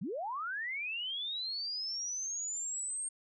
sine linear sweep, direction up, 142 to 8610 Hz, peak -35 dBFS, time 0.01-3.09 s, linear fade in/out 10 ms, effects none

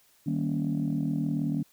sine chord, Eb dominant seventh, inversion none, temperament just, 155.56 / 194.45 / 233.3 / 280 Hz, Eb3 / G3 / Bb3 / Db4, 0 / -14 / +2 / +18 cents, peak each -29 / -33 / -31 / -30 dBFS, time 0.26-1.63 s, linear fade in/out 10 ms, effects tanh soft clip ceiling -19 dBFS + white hiss -63 dBFS RMS until 1.72 s

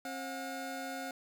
25% pulse tone pair together, 267.8 / 720 Hz, C4 / F#5, +40 / -47 cents, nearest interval octave + perfect fourth, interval 1713 cents, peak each -38 / -37 dBFS, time 0.05-1.11 s, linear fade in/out 2 ms, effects none

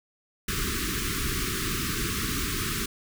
pink band-stop noise, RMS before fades -29 dBFS, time 0.48-2.86 s, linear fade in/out 5 ms, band 430 to 1100 Hz, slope 96 dB/octave, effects none

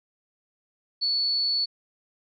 sine tone, 4435 Hz, C#8, in tune, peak -22 dBFS, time 1.01-1.66 s, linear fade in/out 20 ms, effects none

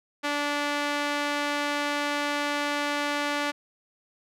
sawtooth tone with band-pass filter, 290.7 Hz, D4, 18 cents flat, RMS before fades -28 dBFS, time 0.23-3.52 s, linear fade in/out 20 ms, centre 2000 Hz, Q 0.6, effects none

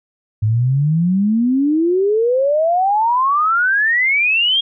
sine exponential sweep, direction up, 103.83 to 3286 Hz, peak -12 dBFS, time 0.42-4.61 s, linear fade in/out 10 ms, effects none

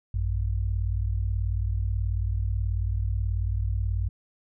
sine tone pair together, 56.69 / 95.1 Hz, A#1 / F#2, -48 / +48 cents, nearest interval major sixth, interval 896 cents, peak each -26 / -27 dBFS, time 0.14-4.09 s, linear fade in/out 5 ms, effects none

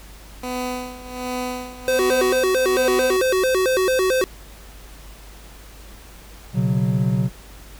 15% pulse tone with tremolo, 250.7 Hz, B3, 26 cents sharp, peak -17 dBFS, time 0.43-3.17 s, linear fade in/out 5 ms, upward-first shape sine, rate 1.3 Hz, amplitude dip 80%
square tone with vibrato, 440 Hz, A4, in tune, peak -17 dBFS, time 1.88-4.24 s, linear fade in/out 0 ms, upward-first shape square, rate 4.5 Hz, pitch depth 280 cents each way
triangle chord, B suspended second, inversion none, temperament equal with one note detuned, 123.47 / 139.88 / 185 Hz, B2 / C#3 / F#3, 0 / +16 / 0 cents, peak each -19 / -20 / -19 dBFS, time 6.53-7.3 s, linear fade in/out 50 ms
effects added 50 Hz sine -41 dBFS peak until 7.79 s + pink hiss -45 dBFS RMS until 7.79 s

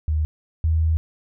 sine tone pair in turn, 77.1 / 80.11 Hz, D#2 / E2, -15 / -49 cents, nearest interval minor second, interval 66 cents, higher second, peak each -18 / -16 dBFS, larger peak second, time 0.08-0.25 / 0.64-0.97 s, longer second, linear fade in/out 0 ms, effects none

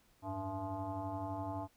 sine tone with frequency modulation, 480.9 Hz, B4, 46 cents flat, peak -37 dBFS, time 0.22-1.68 s, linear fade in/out 50 ms, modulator 190 Hz, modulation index 2.6, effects pink hiss -70 dBFS RMS until 1.76 s

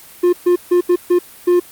triangle tone bursts at uneven times, 354.3 Hz, F4, 25 cents sharp, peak -7 dBFS, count 6, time 0.23-0.33 / 0.46-0.56 / 0.71-0.81 / 0.89-0.96 / 1.1-1.19 / 1.47-1.6 s, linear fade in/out 10 ms, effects white hiss -40 dBFS RMS until 1.71 s + Opus 32 kbps

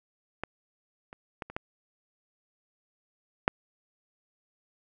clicks, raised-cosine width 0.5 ms, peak -17 / -29 / -20 / -27 / -17 / -6 dBFS, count 6, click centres 0.436 / 1.129 / 1.422 / 1.5 / 1.565 / 3.479 s, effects none

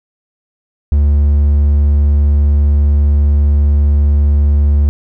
triangle tone, 72.5 Hz, D2, 22 cents flat, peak -5 dBFS, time 0.92-4.89 s, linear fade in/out 0 ms, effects none

